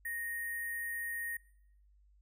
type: tone with sample-and-hold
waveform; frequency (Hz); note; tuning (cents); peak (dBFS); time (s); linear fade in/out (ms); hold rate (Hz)
sine; 1864.7; A#6; 0; -36; 0.05-1.37; 5; 11025
effects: noise-tail reverb RT60 0.8 s tail -23 dB re dry + added 50 Hz sine -62 dBFS peak until 2.21 s